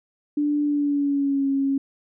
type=tone with pitch glide; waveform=sine; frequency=293.7 to 274 Hz; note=D4 to C#4; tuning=0 to -20 cents; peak=-19 dBFS; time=0.37-1.78 s; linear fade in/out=5 ms; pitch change=-120 cents; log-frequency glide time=0.63-1.48 s; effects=none